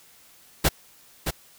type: noise with echo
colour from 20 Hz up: pink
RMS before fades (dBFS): -19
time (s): 0.64-0.69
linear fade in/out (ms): 10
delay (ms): 620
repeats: 1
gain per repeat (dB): -7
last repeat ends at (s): 1.31
effects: white hiss -54 dBFS RMS until 1.58 s